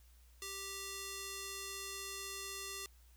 square tone with band-pass filter, 392 Hz, G4, in tune, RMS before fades -45 dBFS, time 0.42-2.86 s, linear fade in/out 0 ms, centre 7500 Hz, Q 0.67, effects added 60 Hz sine -60 dBFS peak until 3.16 s + white hiss -70 dBFS RMS until 3.16 s

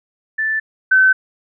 sine tone pair in turn, 1760 / 1528 Hz, A6 / G6, 0 / -45 cents, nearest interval major second, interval 245 cents, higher first, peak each -16 / -8 dBFS, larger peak second, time 0.38-0.6 / 0.91-1.13 s, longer neither, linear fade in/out 10 ms, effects none

